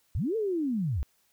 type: linear two-way sweep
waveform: sine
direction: up then down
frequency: 55 to 460 to 55 Hz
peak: -26 dBFS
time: 0.15-1.03 s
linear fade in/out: 0 ms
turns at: 0.36 s
effects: white hiss -69 dBFS RMS until 1.32 s